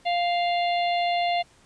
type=harmonic tone; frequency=698.5 Hz; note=F5; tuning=in tune; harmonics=1 / 3 / 4 / 5 / 6; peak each=-22 / -32 / -34 / -36 / -38 dBFS; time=0.05-1.43 s; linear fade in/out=20 ms; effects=pink hiss -57 dBFS RMS until 1.65 s + resampled to 22050 Hz